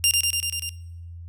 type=tone with echo; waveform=15% pulse; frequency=2794 Hz; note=F7; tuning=in tune; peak=-9 dBFS; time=0.04-0.11 s; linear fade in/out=0 ms; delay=97 ms; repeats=6; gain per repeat=-2 dB; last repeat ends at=0.692 s; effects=noise-tail reverb RT60 0.8 s tail -21 dB re dry + added 85 Hz sine -36 dBFS peak until 1.28 s